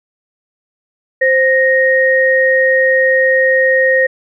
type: tone pair together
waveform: sine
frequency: 523.3 / 1864.8 Hz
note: C5 / A#6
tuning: 0 / 0 cents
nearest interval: octave + minor seventh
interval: 2200 cents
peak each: -11 dBFS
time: 1.21-4.07 s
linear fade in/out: 10 ms
effects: none